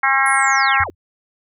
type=harmonic tone; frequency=270 Hz; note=C#4; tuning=45 cents flat; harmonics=3 / 4 / 5 / 6 / 7 / 8; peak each=-20 / -20 / -20 / -20 / -20 / -20 dBFS; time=0.03-0.84 s; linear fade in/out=5 ms
type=linear sweep; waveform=sine; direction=down; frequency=10670 to 261.6 Hz; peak=-25 dBFS; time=0.26-0.9 s; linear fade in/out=0 ms
type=tone with exponential decay; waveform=sine; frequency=87.31 Hz; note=F2; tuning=in tune; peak=-21 dBFS; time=0.8-0.95 s; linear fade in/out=5 ms; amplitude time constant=31 ms
effects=none